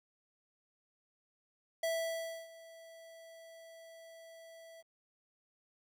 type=tone with ADSR envelope; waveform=square; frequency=658 Hz; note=E5; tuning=3 cents flat; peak=-32 dBFS; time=1.83-4.83 s; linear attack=5 ms; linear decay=640 ms; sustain=-21 dB; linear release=28 ms; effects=12-bit

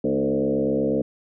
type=tone with frequency modulation; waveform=sine; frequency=373.5 Hz; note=F#4; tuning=16 cents sharp; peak=-19 dBFS; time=0.04-1.02 s; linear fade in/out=5 ms; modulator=68.2 Hz; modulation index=2.7; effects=none

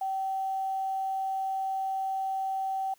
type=tone with quantisation; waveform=sine; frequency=770 Hz; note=G5; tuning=31 cents flat; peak=-28 dBFS; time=0.01-2.94 s; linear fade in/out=5 ms; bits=9; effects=white hiss -64 dBFS RMS until 2.98 s

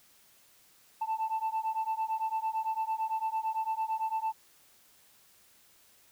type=beating tone pair; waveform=sine; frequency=880 / 888.9 Hz; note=A5 / A5; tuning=0 / +17 cents; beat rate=8.9 Hz; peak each=-31 dBFS; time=1.01-4.33 s; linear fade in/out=10 ms; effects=tanh soft clip ceiling -26 dBFS + white hiss -62 dBFS RMS until 6.11 s

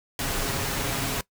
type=noise with comb filter; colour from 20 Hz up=pink; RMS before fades=-28 dBFS; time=0.19-1.21 s; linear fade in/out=2 ms; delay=7.3 ms; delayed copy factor=+0.5; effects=noise-tail reverb RT60 0.1 s tail -20 dB re dry

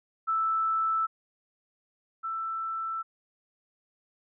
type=tone pair in turn; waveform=sine; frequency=1318.5 / 1328.4 Hz; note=E6 / E6; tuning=0 / +13 cents; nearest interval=unison; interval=13 cents; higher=second; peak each=-24 / -30 dBFS; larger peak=first; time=0.27-1.07 / 2.23-3.03 s; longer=neither; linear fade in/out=20 ms; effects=none

